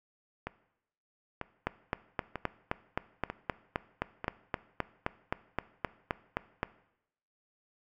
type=two click trains; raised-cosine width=0.5 ms; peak=-20 / -14 dBFS; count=5 / 20; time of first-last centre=0.47-4.244 / 1.67-6.631 s; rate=1.06 / 3.83 Hz; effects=noise-tail reverb RT60 0.8 s tail -18 dB re dry